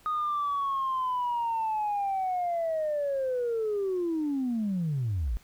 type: linear sweep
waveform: sine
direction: down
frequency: 1244.5 to 46.25 Hz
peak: -25 dBFS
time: 0.06-5.37 s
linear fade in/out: 0 ms
effects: tanh soft clip ceiling -23 dBFS + pink hiss -59 dBFS RMS until 5.43 s